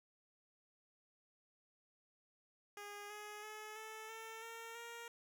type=tone with pitch steps; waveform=10% pulse; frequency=410 / 419.1 / 428.4 / 437.9 / 447.6 / 457.6 / 467.7 Hz; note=G#4 / G#4 / A4 / A4 / A4 / A#4 / A#4; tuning=-22 / +16 / -46 / -8 / +30 / -32 / +6 cents; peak=-40 dBFS; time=2.77-5.08 s; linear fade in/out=2 ms; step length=330 ms; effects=none